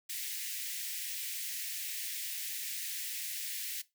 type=high-pass noise; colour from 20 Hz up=white; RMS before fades=-39 dBFS; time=0.09-3.82 s; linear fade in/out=10 ms; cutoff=1800 Hz; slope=48 dB/octave; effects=noise-tail reverb RT60 0.2 s tail -18 dB re dry